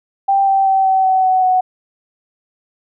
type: tone with pitch steps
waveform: sine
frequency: 786 / 778.3 / 770.7 / 763.2 / 755.7 / 748.3 / 741 Hz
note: G5 / G5 / G5 / G5 / F#5 / F#5 / F#5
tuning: +4 / -13 / -30 / -47 / +36 / +19 / +2 cents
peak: -10 dBFS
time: 0.28-1.61 s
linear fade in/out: 10 ms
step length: 190 ms
effects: none